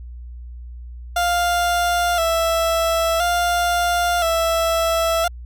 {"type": "tone with vibrato", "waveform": "30% pulse", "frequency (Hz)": 680, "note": "F5", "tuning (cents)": -46, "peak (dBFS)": -14, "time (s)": [1.16, 5.28], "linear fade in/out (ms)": 5, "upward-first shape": "square", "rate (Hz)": 0.49, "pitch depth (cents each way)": 49, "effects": ["added 60 Hz sine -32 dBFS peak until 5.45 s"]}